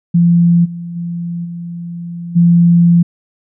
sine tone with level steps, 171.5 Hz, F3, 31 cents flat, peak -6 / -22 / -18 / -22 / -5 dBFS, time 0.14-3.03 s, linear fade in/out 10 ms, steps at 0.64 / 0.95 / 1.44 / 2.35 s, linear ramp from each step 20 ms, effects none

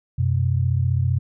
sine tone pair together, 92 / 127.27 Hz, F#2 / C3, -9 / -48 cents, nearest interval tritone, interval 561 cents, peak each -20 dBFS, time 0.18-1.19 s, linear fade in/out 10 ms, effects none

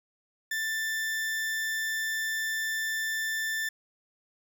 40% pulse tone, 1772 Hz, A6, 12 cents sharp, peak -28 dBFS, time 0.51-3.69 s, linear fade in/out 5 ms, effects none

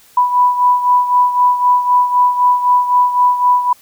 sine beating tone pair, 987 / 990.9 Hz, B5 / B5, -1 / +5 cents, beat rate 3.9 Hz, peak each -10 / -16 dBFS, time 0.17-3.73 s, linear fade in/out 5 ms, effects white hiss -47 dBFS RMS until 3.81 s

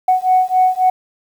sine beating tone pair, 740 / 743.7 Hz, F#5 / F#5, 0 / +9 cents, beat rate 3.7 Hz, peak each -13 dBFS, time 0.08-0.9 s, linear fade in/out 5 ms, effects tanh soft clip ceiling -4 dBFS + 7-bit

